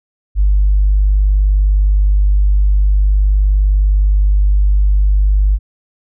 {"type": "tone", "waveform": "sine", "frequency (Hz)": 49.77, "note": "G1", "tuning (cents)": 27, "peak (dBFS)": -7, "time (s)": [0.35, 5.59], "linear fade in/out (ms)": 50, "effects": ["tanh soft clip ceiling -3 dBFS"]}